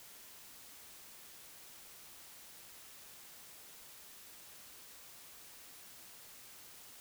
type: silence
effects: white hiss -55 dBFS RMS until 7 s